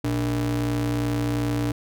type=ring-modulated tone; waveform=square; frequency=87.31 Hz; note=F2; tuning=in tune; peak=-20 dBFS; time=0.04-1.72 s; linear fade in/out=5 ms; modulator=206 Hz; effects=none